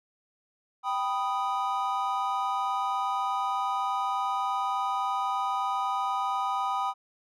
triangle chord, G augmented, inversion none, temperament equal, 784 / 987.8 / 1244.5 Hz, G5 / B5 / D#6, 0 / 0 / 0 cents, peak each -29 dBFS, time 0.83-6.94 s, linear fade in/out 50 ms, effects none

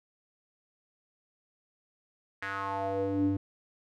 square tone with band-pass filter sweep, 98 Hz, G2, in tune, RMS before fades -31 dBFS, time 2.42-3.37 s, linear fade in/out 5 ms, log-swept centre 1800 to 220 Hz, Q 3.9, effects none

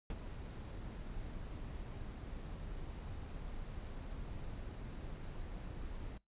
brown noise with ADSR envelope, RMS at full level -36 dBFS, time 0.1-6.18 s, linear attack 3 ms, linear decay 36 ms, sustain -9 dB, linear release 8 ms, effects noise-tail reverb RT60 0.2 s tail -24 dB re dry + resampled to 8000 Hz

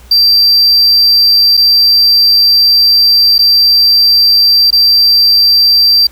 triangle tone with dropouts, 4699 Hz, D8, in tune, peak -3 dBFS, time 0.11-6.07 s, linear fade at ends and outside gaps 5 ms, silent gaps 1.57-1.574 / 3.382-3.39 / 4.706-4.727 s, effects added 60 Hz sine -36 dBFS peak until 6.11 s + pink hiss -42 dBFS RMS until 6.11 s

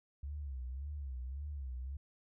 sine tone with vibrato, 67.9 Hz, C#2, 35 cents flat, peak -39 dBFS, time 0.23-1.97 s, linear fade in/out 5 ms, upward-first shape sine, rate 1.8 Hz, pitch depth 150 cents each way, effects none

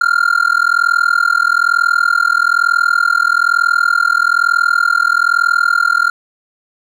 triangle tone with amplitude modulation, 1396.9 Hz, F6, in tune, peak -4 dBFS, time 0.01-6.1 s, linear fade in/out 5 ms, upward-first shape sine, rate 41.1 Hz, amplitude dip 100%, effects none

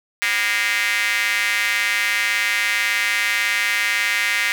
square tone with high-pass filter, 109.1 Hz, A2, 14 cents flat, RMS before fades -20 dBFS, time 0.22-4.52 s, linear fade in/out 0 ms, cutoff 2000 Hz, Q 4, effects none

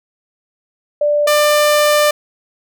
sine / sawtooth tone pair in turn, 589 / 595.2 Hz, D5 / D5, +5 / +23 cents, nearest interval unison, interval 18 cents, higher second, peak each -11 / -6 dBFS, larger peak second, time 1.01-1.27 / 1.27-2.11 s, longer second, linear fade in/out 5 ms, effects none

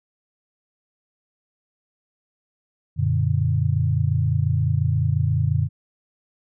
sine chord, Gb augmented, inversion none, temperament equal with one note detuned, 92.5 / 118.3 / 146.83 Hz, Gb2 / Bb2 / D3, 0 / +26 / 0 cents, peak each -22 dBFS, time 2.96-5.69 s, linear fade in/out 50 ms, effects none

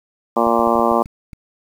harmonic tone, 116.54 Hz, A#2, in tune, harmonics 2 / 3 / 4 / 5 / 6 / 7 / 8 / 9 / 10, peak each -21 / -22 / -22 / -20 / -22 / -22 / -24 / -21 / -23 dBFS, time 0.36-1.03 s, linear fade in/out 10 ms
clicks, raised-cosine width 5 ms, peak -24 dBFS, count 8, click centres 0.469 / 0.594 / 0.673 / 0.755 / 0.794 / 0.916 / 1.059 / 1.332 s
effects 7-bit

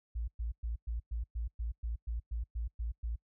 sine tone bursts, 56.9 Hz, A#1, 41 cents flat, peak -33 dBFS, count 13, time 0.15-3.16 s, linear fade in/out 10 ms, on 130 ms, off 110 ms, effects noise-tail reverb RT60 0.1 s tail -25 dB re dry

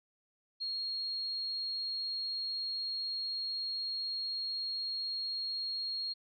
sine tone, 4271 Hz, C8, 35 cents sharp, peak -34 dBFS, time 0.6-6.14 s, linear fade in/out 20 ms, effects none

